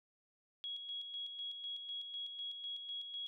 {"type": "tone with tremolo", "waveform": "sine", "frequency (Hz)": 3322, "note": "G#7", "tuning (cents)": 0, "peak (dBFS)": -40, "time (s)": [0.64, 3.27], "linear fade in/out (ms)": 0, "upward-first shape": "square", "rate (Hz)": 4, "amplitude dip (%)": 45, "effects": []}